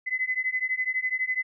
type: beating tone pair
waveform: sine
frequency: 2020 / 2032 Hz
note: B6 / B6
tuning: +39 / +49 cents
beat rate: 12 Hz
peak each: -28 dBFS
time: 0.06-1.43 s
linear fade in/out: 20 ms
effects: none